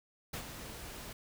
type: noise with ADSR envelope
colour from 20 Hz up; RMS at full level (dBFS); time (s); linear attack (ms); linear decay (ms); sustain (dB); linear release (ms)
pink; -39; 0.33-1.13; 9; 85; -7; 6
effects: none